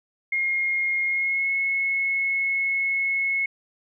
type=tone with pitch glide; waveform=sine; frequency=2140 to 2184 Hz; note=C7 to C#7; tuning=+38 to -26 cents; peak=-21 dBFS; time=0.32-3.46 s; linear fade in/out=5 ms; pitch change=+36 cents; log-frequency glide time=1.05-1.51 s; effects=none